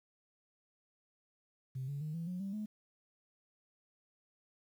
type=tone with pitch steps; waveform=sine; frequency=130.81 / 141.83 / 153.77 / 166.73 / 180.77 / 195.99 / 212.5 Hz; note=C3 / C#3 / D#3 / E3 / F#3 / G3 / G#3; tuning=0 / +40 / -20 / +20 / -40 / 0 / +40 cents; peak=-36 dBFS; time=1.75-2.66 s; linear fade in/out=10 ms; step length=130 ms; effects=tanh soft clip ceiling -33 dBFS + 11-bit